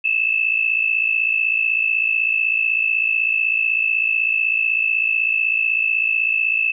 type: tone pair together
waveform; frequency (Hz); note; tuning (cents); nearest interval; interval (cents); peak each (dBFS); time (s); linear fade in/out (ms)
sine; 2605 / 2661; E7 / E7; -21 / +16; unison; 37; -18 / -20; 0.04-6.72; 10
effects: none